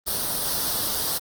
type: noise with comb filter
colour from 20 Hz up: white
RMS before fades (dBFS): -26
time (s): 0.06-1.19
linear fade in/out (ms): 20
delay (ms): 0.21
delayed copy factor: +0.7
effects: Opus 24 kbps